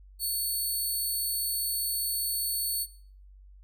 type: tone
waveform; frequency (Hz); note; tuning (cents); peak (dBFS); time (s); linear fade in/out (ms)
5% pulse; 4435; C#8; 0; -21; 0.19-2.87; 50
effects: noise-tail reverb RT60 0.5 s tail -17 dB re dry + added 48 Hz sine -49 dBFS peak until 3.63 s